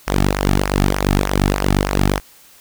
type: tone with flanger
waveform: sawtooth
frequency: 48.61 Hz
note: G1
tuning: 14 cents flat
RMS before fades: -17 dBFS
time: 0.07-2.2 s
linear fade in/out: 10 ms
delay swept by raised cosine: 0.24 to 2.04 ms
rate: 3.3 Hz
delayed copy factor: -0.7
effects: white hiss -47 dBFS RMS until 2.6 s